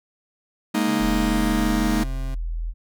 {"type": "chord", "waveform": "45% pulse", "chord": "Ab suspended second", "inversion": "none", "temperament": "just", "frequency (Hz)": [207.7, 233.6, 311.5], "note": ["Ab3", "Bb3", "Eb4"], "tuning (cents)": [0, 4, 2], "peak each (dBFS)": -24, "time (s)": [0.74, 2.04], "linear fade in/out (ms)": 10}
{"type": "tone with pitch glide", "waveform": "30% pulse", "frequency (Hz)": [138.59, 132.18], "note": ["C#3", "C3"], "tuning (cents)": [0, 18], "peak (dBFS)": -31, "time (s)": [0.87, 2.35], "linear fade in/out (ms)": 10, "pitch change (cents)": -82, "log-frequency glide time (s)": [1.86, 2]}
{"type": "tone", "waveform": "sine", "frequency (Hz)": 41.2, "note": "E1", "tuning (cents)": 0, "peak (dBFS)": -24, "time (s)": [0.99, 2.74], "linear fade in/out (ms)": 50}
{"effects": []}